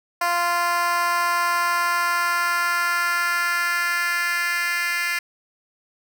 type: tone with high-pass filter sweep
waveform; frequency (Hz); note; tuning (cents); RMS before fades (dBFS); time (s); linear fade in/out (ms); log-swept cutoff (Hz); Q
10% pulse; 347.3; F4; -10; -22; 0.21-5.19; 5; 820 to 2000; 2.3
effects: none